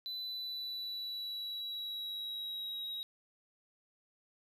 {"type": "tone with pitch glide", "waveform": "triangle", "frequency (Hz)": [4000, 3822], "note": ["B7", "A#7"], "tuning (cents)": [21, 43], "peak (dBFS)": -37, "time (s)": [0.06, 3.03], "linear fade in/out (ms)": 0, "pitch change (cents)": -78, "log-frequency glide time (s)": [0.21, 2.82], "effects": []}